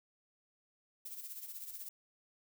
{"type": "noise with tremolo", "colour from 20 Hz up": "violet", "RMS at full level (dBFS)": -44, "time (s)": [1.05, 1.89], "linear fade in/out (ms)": 5, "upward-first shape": "sine", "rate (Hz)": 16, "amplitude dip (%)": 60, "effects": []}